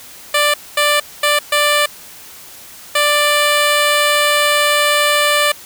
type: tone bursts at uneven times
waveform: 10% pulse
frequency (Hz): 589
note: D5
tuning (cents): +5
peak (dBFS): -3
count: 5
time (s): 0.34-0.54 / 0.77-1 / 1.23-1.39 / 1.52-1.86 / 2.95-5.52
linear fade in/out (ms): 5
effects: white hiss -37 dBFS RMS until 5.65 s